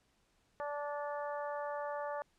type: harmonic tone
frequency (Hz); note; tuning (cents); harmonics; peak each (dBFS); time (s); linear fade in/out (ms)
291; D4; -16; 2 / 3 / 4 / 5 / 6; -39 / -42 / -45 / -51 / -50; 0.6-2.22; 0
effects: pink hiss -74 dBFS RMS until 2.38 s + low-pass 9000 Hz 12 dB/octave